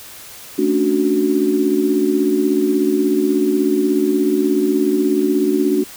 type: chord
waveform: sine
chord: D major seventh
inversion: second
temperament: equal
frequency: 220 / 277.2 / 293.7 / 370 Hz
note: A3 / C#4 / D4 / F#4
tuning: 0 / 0 / 0 / 0 cents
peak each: -22 / -22 / -17 / -17 dBFS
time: 0.58-5.84 s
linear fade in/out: 10 ms
effects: white hiss -37 dBFS RMS until 5.96 s